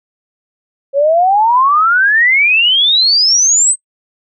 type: exponential sweep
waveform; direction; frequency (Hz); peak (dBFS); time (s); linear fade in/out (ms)
sine; up; 540 to 8400; -7; 0.93-3.76; 50
effects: noise-tail reverb RT60 0.1 s tail -22 dB re dry